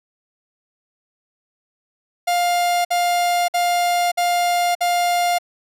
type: tone bursts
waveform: 45% pulse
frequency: 703 Hz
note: F5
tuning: 11 cents sharp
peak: -16 dBFS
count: 5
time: 2.27-5.386 s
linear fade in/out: 10 ms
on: 580 ms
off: 54 ms
effects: resampled to 32000 Hz